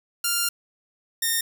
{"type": "tone pair in turn", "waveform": "5% pulse", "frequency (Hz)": [1396.9, 1830.3], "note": ["F6", "A#6"], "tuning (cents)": [0, -32], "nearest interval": "perfect fourth", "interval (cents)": 468, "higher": "second", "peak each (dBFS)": [-10, -11], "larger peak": "first", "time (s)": [[0.24, 0.49], [1.22, 1.41]], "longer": "first", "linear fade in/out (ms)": 5, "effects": ["7-bit"]}